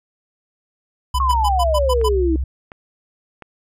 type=tone bursts; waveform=square; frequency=1001 Hz; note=B5; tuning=23 cents sharp; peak=-19 dBFS; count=7; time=1.14-2.09 s; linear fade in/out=10 ms; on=50 ms; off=100 ms
type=tone; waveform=sine; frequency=65.8 Hz; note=C2; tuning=10 cents sharp; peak=-18 dBFS; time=1.14-2.44 s; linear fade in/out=5 ms
type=exponential sweep; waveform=sine; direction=down; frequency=1108.7 to 311.1 Hz; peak=-16 dBFS; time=1.2-2.36 s; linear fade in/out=2 ms
type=click train; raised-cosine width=0.5 ms; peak=-21 dBFS; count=4; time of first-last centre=1.31-3.423 s; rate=1.42 Hz
effects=resampled to 32000 Hz